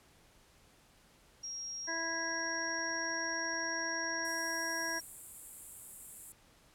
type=tone; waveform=sine; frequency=5610 Hz; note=F8; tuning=7 cents sharp; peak=-39 dBFS; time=1.43-5.01 s; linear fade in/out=10 ms
type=harmonic tone; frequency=329.6 Hz; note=E4; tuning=in tune; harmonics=1 / 2 / 3 / 5 / 6; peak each=-45 / -44 / -43 / -37 / -45 dBFS; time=1.87-5 s; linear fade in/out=20 ms
type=high-pass noise; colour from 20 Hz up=pink; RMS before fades=-48 dBFS; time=4.25-6.32 s; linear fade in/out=0 ms; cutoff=7400 Hz; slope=96 dB/octave
effects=pink hiss -64 dBFS RMS until 6.74 s + low-pass 12000 Hz 12 dB/octave